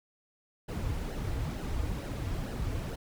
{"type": "noise with flanger", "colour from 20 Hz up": "brown", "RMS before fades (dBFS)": -34, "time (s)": [0.68, 2.96], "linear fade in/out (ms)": 10, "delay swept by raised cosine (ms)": [0.84, 5.44], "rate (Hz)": 2.2, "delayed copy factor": -0.6, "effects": []}